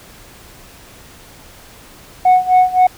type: tone with tremolo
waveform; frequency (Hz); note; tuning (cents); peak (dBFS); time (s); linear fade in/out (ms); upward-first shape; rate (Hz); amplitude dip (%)
sine; 736; F#5; -9; -3; 2.25-2.87; 5; sine; 3.8; 90
effects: tanh soft clip ceiling -5 dBFS + pink hiss -41 dBFS RMS until 2.97 s